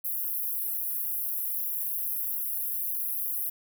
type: high-pass noise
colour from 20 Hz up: pink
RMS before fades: -31 dBFS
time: 0.04-3.5 s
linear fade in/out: 10 ms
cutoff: 11000 Hz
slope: 96 dB/octave
effects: none